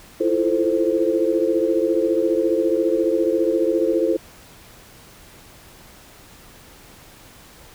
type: chord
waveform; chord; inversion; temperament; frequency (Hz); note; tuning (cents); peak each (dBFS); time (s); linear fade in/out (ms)
sine; F major seventh; third; equal with one note detuned; 329.6 / 344.2 / 440 / 523.3; E4 / F4 / A4 / C5; 0 / -25 / 0 / 0; -22; 0.2-4.17; 10
effects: pink hiss -46 dBFS RMS until 7.74 s